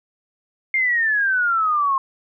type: exponential sweep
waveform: sine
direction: down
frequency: 2135 to 1061 Hz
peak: -16 dBFS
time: 0.74-1.98 s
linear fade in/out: 2 ms
effects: none